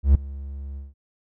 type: tone with ADSR envelope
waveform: triangle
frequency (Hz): 69.3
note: C#2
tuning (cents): 0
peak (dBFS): -7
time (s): 0.03-0.94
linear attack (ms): 120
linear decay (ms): 6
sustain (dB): -22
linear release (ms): 170
effects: none